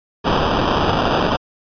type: noise with sample-and-hold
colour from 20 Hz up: blue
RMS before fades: -17 dBFS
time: 0.24-1.37 s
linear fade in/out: 20 ms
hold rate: 2100 Hz
effects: resampled to 11025 Hz